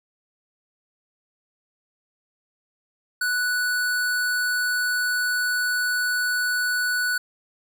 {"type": "tone", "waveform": "square", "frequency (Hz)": 1480, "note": "F#6", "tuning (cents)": 0, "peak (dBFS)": -22, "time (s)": [3.21, 7.18], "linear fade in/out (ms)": 5, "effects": []}